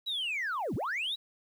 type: linear two-way sweep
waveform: sine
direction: down then up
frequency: 3964 to 82.41 to 3964 Hz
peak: -29 dBFS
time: 0.06-1.16 s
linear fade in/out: 20 ms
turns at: 0.75 s
effects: tanh soft clip ceiling -28 dBFS + 10-bit